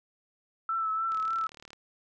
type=tone with vibrato; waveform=sine; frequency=1318.5 Hz; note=E6; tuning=in tune; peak=-27 dBFS; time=0.69-1.47 s; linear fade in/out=2 ms; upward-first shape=triangle; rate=3.4 Hz; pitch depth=36 cents each way
type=click train; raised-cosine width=0.2 ms; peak=-30 dBFS; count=24; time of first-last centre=1.12-1.732 s; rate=37.6 Hz
effects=none